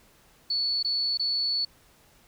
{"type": "tone with dropouts", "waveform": "sine", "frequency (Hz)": 4435, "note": "C#8", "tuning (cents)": 0, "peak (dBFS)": -24, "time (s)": [0.5, 1.65], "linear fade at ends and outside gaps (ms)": 5, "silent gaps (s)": [[0.828, 0.846], [1.174, 1.195]], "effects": ["pink hiss -59 dBFS RMS until 2.27 s"]}